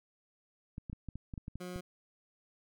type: clicks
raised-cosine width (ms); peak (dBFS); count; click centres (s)
5; -29; 10; 0.781 / 0.898 / 0.93 / 1.087 / 1.156 / 1.338 / 1.378 / 1.481 / 1.556 / 1.76
type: tone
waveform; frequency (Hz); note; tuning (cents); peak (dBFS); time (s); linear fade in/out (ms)
20% pulse; 180; F#3; -47; -36; 1.6-1.81; 10
effects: none